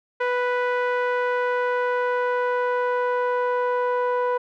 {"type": "tone with low-pass filter sweep", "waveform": "sawtooth", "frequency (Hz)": 493.8, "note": "B4", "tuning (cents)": 0, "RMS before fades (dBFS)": -23, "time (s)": [0.2, 4.38], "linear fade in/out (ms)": 10, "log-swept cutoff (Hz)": [1800, 1100], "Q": 1.6, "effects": []}